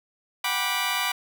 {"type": "chord", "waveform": "15% pulse", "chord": "G major seventh", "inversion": "third", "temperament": "just", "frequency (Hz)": [735, 784, 980, 1176], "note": ["F#5", "G5", "B5", "D6"], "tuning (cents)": [-12, 0, -14, 2], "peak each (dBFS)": [-26, -27, -22, -23], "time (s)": [0.44, 1.12], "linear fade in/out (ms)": 5, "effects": []}